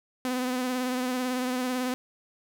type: tone with vibrato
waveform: sawtooth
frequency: 252.7 Hz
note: B3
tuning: 40 cents sharp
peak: -23 dBFS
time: 0.25-1.94 s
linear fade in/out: 0 ms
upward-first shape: triangle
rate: 18 Hz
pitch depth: 38 cents each way
effects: none